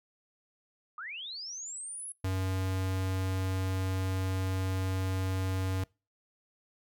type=linear sweep; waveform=sine; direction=up; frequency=1166 to 10900 Hz; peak=-38 dBFS; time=0.98-2.12 s; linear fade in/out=2 ms
type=tone; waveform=square; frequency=94.3 Hz; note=F#2; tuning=33 cents sharp; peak=-30 dBFS; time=2.24-5.84 s; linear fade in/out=5 ms
effects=noise-tail reverb RT60 0.3 s tail -25 dB re dry